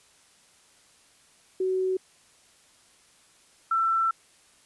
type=tone pair in turn; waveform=sine; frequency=374.5 / 1338.4 Hz; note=F#4 / E6; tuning=+21 / +26 cents; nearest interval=octave + minor seventh; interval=2205 cents; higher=second; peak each=-23 / -21 dBFS; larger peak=second; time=1.6-1.97 / 3.71-4.11 s; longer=second; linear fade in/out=5 ms; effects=white hiss -59 dBFS RMS until 4.65 s + resampled to 24000 Hz